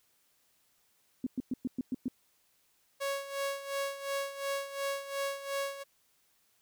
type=tone bursts; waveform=sine; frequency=254.4 Hz; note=C4; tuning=48 cents flat; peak=-29 dBFS; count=7; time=1.24-2.082 s; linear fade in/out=2 ms; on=26 ms; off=110 ms
type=tone with tremolo; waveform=sawtooth; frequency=554.4 Hz; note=C#5; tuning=in tune; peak=-27 dBFS; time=3-5.84 s; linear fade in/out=20 ms; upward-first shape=sine; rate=2.8 Hz; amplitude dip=75%
effects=white hiss -71 dBFS RMS until 6.61 s